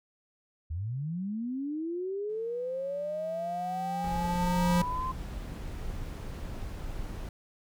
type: linear sweep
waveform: sine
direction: up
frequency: 73.42 to 1046.5 Hz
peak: -31 dBFS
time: 0.7-5.12 s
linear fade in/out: 10 ms
type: tone with exponential growth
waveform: square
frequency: 176.1 Hz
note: F3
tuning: 15 cents sharp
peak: -23 dBFS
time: 2.29-4.82 s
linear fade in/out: 5 ms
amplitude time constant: 550 ms
type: noise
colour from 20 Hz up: brown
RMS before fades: -37 dBFS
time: 4.04-7.29 s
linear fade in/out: 2 ms
effects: none